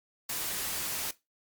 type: noise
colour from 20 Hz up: white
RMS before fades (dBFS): -34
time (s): 0.29-1.11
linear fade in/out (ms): 5
effects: noise-tail reverb RT60 0.2 s tail -17 dB re dry + Opus 48 kbps